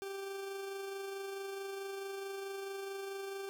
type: tone with amplitude modulation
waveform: 40% pulse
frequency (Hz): 392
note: G4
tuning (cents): 0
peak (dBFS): -38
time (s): 0.02-3.49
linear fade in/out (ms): 0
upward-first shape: sine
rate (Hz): 24.6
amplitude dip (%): 30
effects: none